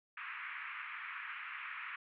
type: band-pass noise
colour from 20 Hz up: white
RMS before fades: -45 dBFS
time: 0.17-1.96 s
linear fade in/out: 5 ms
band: 1100 to 2500 Hz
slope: 48 dB/octave
effects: none